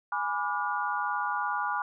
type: chord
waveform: sine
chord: G# diminished seventh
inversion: none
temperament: equal with one note detuned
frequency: 830.6 / 987.8 / 1174.7 / 1432 Hz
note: G#5 / B5 / D6 / F6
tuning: 0 / 0 / 0 / +43 cents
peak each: -33 dBFS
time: 0.12-1.82 s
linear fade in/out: 2 ms
effects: none